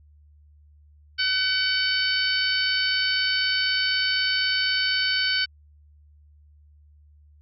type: harmonic tone with a mistuned harmonic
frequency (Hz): 756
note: F#5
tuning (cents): +37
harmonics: 2 / 3 / 4 / 5 / 6 / 7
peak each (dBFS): -26 / -30 / -27 / -36 / -25 / -36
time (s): 1.18-5.46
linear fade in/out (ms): 20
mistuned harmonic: 5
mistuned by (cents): -22
effects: added 74 Hz sine -51 dBFS peak until 7.41 s